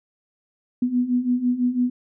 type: beating tone pair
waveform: sine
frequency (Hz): 243.3 / 249.3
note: B3 / B3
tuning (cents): -26 / +16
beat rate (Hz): 6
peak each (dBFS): -24 / -20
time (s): 0.82-1.9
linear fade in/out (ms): 5
effects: none